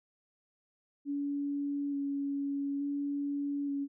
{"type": "tone with vibrato", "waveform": "sine", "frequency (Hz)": 282.5, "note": "C#4", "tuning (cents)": 33, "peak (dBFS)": -31, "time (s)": [1.05, 3.88], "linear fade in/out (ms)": 50, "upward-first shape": "square", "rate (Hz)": 0.57, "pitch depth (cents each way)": 12, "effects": []}